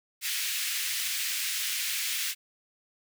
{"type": "high-pass noise", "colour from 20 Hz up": "pink", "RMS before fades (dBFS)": -31, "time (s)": [0.21, 2.35], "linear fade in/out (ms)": 50, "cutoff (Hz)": 2000, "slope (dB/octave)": 24, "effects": []}